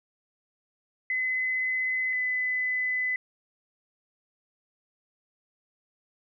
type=tone pair in turn; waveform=sine; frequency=2029 / 2009 Hz; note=B6 / B6; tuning=+46 / +29 cents; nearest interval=unison; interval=17 cents; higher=first; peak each=-25 / -25 dBFS; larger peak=neither; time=1.1-2.13 / 2.13-3.16 s; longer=neither; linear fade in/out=2 ms; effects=none